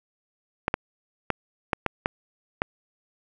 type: clicks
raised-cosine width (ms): 0.5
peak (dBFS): -7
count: 7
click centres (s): 0.681 / 0.741 / 1.303 / 1.732 / 1.863 / 2.059 / 2.619
effects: none